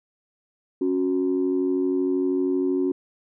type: tone pair together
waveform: sine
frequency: 275.5 / 368.3 Hz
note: C#4 / F#4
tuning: -11 / -8 cents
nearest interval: perfect fourth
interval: 503 cents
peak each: -22 dBFS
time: 0.81-2.92 s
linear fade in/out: 5 ms
effects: tanh soft clip ceiling -14 dBFS